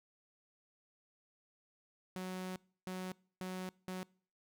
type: tone bursts at uneven times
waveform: sawtooth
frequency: 185 Hz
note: F#3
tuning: in tune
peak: -36 dBFS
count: 4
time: 2.16-2.56 / 2.87-3.12 / 3.41-3.69 / 3.88-4.03 s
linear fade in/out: 0 ms
effects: noise-tail reverb RT60 0.5 s tail -25 dB re dry